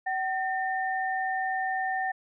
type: tone pair together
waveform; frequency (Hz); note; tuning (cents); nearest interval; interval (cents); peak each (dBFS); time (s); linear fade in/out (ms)
sine; 760 / 1811.9; F#5 / A#6; +46 / -50; octave + minor third; 1504; -28 / -31; 0.06-2.12; 10
effects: none